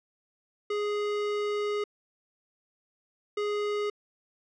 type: tone bursts at uneven times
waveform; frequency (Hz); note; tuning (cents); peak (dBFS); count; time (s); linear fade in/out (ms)
square; 415.3; G#4; 0; -28; 2; 0.7-1.84 / 3.37-3.9; 5
effects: low-pass 4000 Hz 12 dB/octave